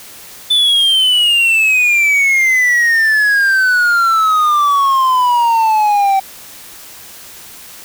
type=exponential sweep; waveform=triangle; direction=down; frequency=3520 to 768 Hz; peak=-7 dBFS; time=0.5-6.2 s; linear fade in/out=10 ms; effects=white hiss -35 dBFS RMS until 7.84 s